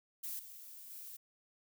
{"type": "noise with level steps", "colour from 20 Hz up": "violet", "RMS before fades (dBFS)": [-42, -52, -49], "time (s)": [0.23, 1.17], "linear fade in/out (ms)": 10, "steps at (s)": [0.39, 0.9], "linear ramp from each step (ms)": 5, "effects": []}